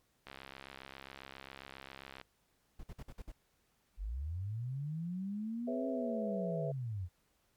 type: click train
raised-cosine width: 0.3 ms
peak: -31 dBFS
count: 132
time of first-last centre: 0.27-2.214 s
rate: 67.4 Hz
type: noise bursts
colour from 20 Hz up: brown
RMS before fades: -45 dBFS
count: 6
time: 2.79-3.319 s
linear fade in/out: 5 ms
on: 44 ms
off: 53 ms
type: linear two-way sweep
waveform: sine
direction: up then down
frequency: 42 to 268.2 to 83 Hz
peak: -36 dBFS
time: 3.97-7.09 s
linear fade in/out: 50 ms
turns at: 5.88 s
type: chord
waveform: sine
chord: C# minor seventh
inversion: second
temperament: equal with one note detuned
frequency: 415.3 / 493.9 / 550.2 / 659.3 Hz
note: G#4 / B4 / C#5 / E5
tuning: 0 / 0 / -13 / 0 cents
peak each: -44 / -41 / -44 / -39 dBFS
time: 5.67-6.72 s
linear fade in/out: 10 ms
effects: pink hiss -75 dBFS RMS until 7.56 s + MP3 96 kbps